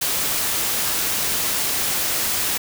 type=noise; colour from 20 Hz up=white; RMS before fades=-22 dBFS; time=0.01-2.58 s; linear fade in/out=10 ms; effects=none